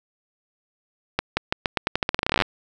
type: accelerating click train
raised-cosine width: 0.3 ms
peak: -4 dBFS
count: 22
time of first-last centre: 1.19-2.422 s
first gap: 180 ms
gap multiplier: 0.86
effects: none